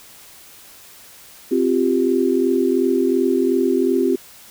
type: chord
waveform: sine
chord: C suspended fourth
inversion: none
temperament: equal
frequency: 261.6 / 349.2 / 392 Hz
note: C4 / F4 / G4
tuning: 0 / 0 / 0 cents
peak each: -19 dBFS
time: 1.51-4.16 s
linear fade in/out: 10 ms
effects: white hiss -44 dBFS RMS until 4.5 s